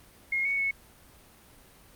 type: tone with pitch steps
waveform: sine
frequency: 2149 / 2223 / 2201 Hz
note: C7 / C#7 / C#7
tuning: +46 / +4 / -13 cents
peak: -25 dBFS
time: 0.32-0.71 s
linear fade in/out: 5 ms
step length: 130 ms
effects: pink hiss -55 dBFS RMS until 1.95 s + Opus 32 kbps